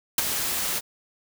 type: noise with ADSR envelope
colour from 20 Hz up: white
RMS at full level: -18 dBFS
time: 0.18-0.81 s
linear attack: 3 ms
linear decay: 21 ms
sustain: -9 dB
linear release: 34 ms
effects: none